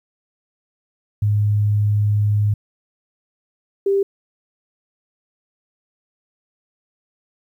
sine tone pair in turn, 104.2 / 394.8 Hz, G#2 / G4, +6 / +12 cents, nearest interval octave + major seventh, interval 2306 cents, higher second, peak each -14 dBFS, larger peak neither, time 1.22-2.54 / 3.86-4.03 s, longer first, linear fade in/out 5 ms, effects 9-bit

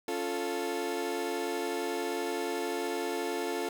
30% pulse chord, Db augmented, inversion none, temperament equal, 277.2 / 349.2 / 440 Hz, Db4 / F4 / A4, 0 / 0 / 0 cents, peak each -36 / -32 / -32 dBFS, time 0.08-3.69 s, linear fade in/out 2 ms, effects none

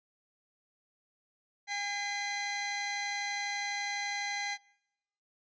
sawtooth tone pair together, 810 / 2041 Hz, G#5 / C7, -43 / -44 cents, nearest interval octave + major third, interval 1599 cents, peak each -33 / -31 dBFS, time 1.67-4.58 s, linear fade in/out 50 ms, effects noise-tail reverb RT60 0.9 s tail -25 dB re dry + resampled to 16000 Hz

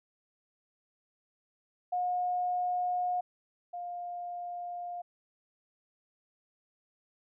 sine tone pair in turn, 720 / 705.2 Hz, F#5 / F5, -47 / +17 cents, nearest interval unison, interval 36 cents, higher first, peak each -28 / -36 dBFS, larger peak first, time 1.92-3.21 / 3.73-5.02 s, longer neither, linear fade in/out 10 ms, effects none

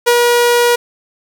sawtooth tone with ADSR envelope, 480 Hz, B4, 49 cents flat, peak -3 dBFS, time 0.06-0.76 s, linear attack 19 ms, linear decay 65 ms, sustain -2 dB, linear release 10 ms, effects 7-bit

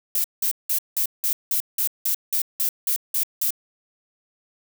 violet noise bursts, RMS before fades -22 dBFS, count 13, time 0.15-3.506 s, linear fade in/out 2 ms, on 92 ms, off 180 ms, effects none

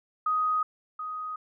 sine tone with echo, 1251 Hz, D#6, 9 cents sharp, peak -23 dBFS, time 0.26-0.63 s, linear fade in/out 5 ms, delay 730 ms, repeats 1, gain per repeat -9 dB, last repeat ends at 1.36 s, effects none

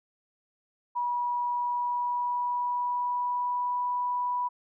sine tone with pitch glide, 970 to 983.5 Hz, B5 to B5, -31 to -7 cents, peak -26 dBFS, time 0.95-4.49 s, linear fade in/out 20 ms, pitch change +24 cents, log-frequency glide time 1.51-3.83 s, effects none

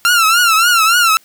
sawtooth tone with vibrato, 1366 Hz, F6, 39 cents flat, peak -5 dBFS, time 0.05-1.17 s, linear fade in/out 0 ms, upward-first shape triangle, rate 3.5 Hz, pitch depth 130 cents each way, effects white hiss -50 dBFS RMS until 1.24 s

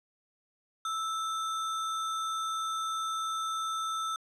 sine tone with sample-and-hold, 1318.5 Hz, E6, in tune, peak -30 dBFS, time 0.85-4.16 s, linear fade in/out 2 ms, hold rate 4900 Hz, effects low-pass 8000 Hz 12 dB/octave

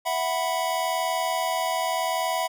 square chord, E suspended second, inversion none, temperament equal, 659.3 / 740 / 987.8 Hz, E5 / F#5 / B5, 0 / 0 / 0 cents, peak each -29 dBFS, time 0.05-2.48 s, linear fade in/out 20 ms, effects none

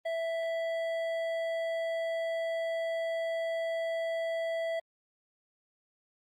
sine tone with hard clipping, 660 Hz, E5, 2 cents sharp, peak -32 dBFS, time 0.05-4.8 s, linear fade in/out 10 ms, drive 9 dB, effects Opus 24 kbps

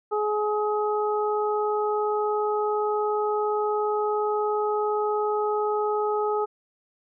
harmonic tone, 421.4 Hz, G#4, 25 cents sharp, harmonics 1 / 2 / 3, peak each -24 / -28 / -30 dBFS, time 0.11-6.46 s, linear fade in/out 20 ms, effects none

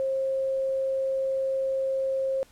sine tone, 534 Hz, C5, 35 cents sharp, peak -24 dBFS, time 0-2.43 s, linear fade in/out 0 ms, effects pink hiss -57 dBFS RMS until 2.51 s + low-pass 12000 Hz 12 dB/octave

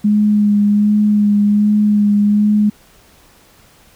sine tone with vibrato, 207.7 Hz, G#3, in tune, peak -9 dBFS, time 0.04-2.7 s, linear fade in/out 10 ms, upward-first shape sine, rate 1.3 Hz, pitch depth 19 cents each way, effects pink hiss -48 dBFS RMS until 3.95 s

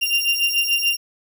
35% pulse beating tone pair, 2782 / 2788.9 Hz, F7 / F7, -7 / -3 cents, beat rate 6.9 Hz, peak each -19 / -19 dBFS, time 0.01-0.97 s, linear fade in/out 20 ms, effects none

